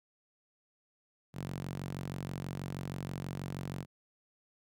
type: tone with high-pass filter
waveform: sawtooth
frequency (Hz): 46.25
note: F#1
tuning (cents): 0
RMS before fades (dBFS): -40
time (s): 1.33-3.86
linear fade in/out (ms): 50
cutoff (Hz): 140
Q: 2.3
effects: none